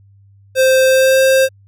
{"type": "tone with pitch glide", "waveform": "square", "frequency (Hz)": [523, 529.4], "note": ["C5", "C5"], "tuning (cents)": [-1, 20], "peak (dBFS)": -9, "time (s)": [0.55, 1.49], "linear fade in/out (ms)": 50, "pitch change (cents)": 21, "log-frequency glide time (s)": [0.87, 1.2], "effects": ["added 99 Hz sine -44 dBFS peak until 1.67 s"]}